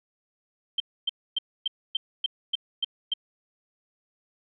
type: tone bursts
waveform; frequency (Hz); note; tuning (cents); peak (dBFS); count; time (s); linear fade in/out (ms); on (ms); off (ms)
sine; 3136; G7; 0; -22; 9; 0.78-3.138; 5; 22; 270
effects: none